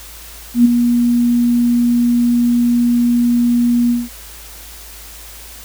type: tone with ADSR envelope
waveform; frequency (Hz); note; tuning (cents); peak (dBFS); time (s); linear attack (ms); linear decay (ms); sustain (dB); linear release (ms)
sine; 239.7; A#3; +48; -3; 0.54-4.09; 110; 14; -7; 190
effects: added 54 Hz sine -38 dBFS peak until 5.64 s + white hiss -36 dBFS RMS until 5.64 s